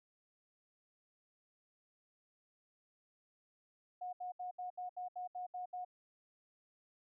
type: tone bursts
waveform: sine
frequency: 725 Hz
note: F#5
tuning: 35 cents flat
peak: -40 dBFS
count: 10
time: 4.01-5.849 s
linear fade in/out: 10 ms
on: 120 ms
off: 71 ms
effects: none